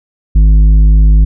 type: tone with tanh clipping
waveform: triangle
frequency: 52 Hz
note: G#1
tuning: 3 cents sharp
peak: -4 dBFS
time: 0.35-1.25 s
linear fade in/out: 10 ms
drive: 12 dB
effects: none